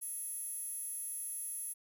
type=tone with high-pass filter; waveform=15% pulse; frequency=659.3 Hz; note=E5; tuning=in tune; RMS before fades=-41 dBFS; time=0.01-1.74 s; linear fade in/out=20 ms; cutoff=11000 Hz; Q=7.6; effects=none